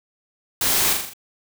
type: noise with echo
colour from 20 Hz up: white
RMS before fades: -21 dBFS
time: 0.61-0.93 s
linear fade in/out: 2 ms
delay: 41 ms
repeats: 5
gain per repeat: -4 dB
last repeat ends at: 1.135 s
effects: none